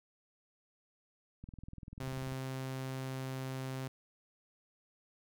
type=click train; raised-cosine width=5 ms; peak=-35 dBFS; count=19; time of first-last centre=1.44-2.322 s; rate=20.4 Hz
type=tone; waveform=sawtooth; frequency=131.7 Hz; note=C3; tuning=12 cents sharp; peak=-34 dBFS; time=2-3.88 s; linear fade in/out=5 ms
effects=none